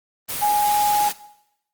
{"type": "tone in noise", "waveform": "sine", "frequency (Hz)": 830, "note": "G#5", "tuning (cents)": -1, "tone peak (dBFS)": -16, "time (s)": [0.41, 1.1], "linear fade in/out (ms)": 20, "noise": "white", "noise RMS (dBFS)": -27, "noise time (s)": [0.28, 1.13], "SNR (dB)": 8, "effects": ["noise-tail reverb RT60 0.8 s tail -17 dB re dry", "Opus 24 kbps"]}